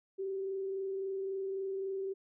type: tone with frequency modulation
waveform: sine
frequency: 386.7 Hz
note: G4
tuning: 24 cents flat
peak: -34 dBFS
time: 0.18-2.14 s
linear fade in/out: 20 ms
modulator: 23.7 Hz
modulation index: 0.24
effects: none